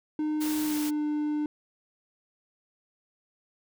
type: tone with pitch glide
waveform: triangle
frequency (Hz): 305.4 to 299.5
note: D#4 to D4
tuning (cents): -32 to +34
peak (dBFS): -24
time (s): 0.19-1.46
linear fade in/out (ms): 2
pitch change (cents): -34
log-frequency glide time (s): 0.65-0.74
type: noise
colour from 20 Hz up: white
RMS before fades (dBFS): -37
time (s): 0.4-0.91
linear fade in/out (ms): 20
effects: none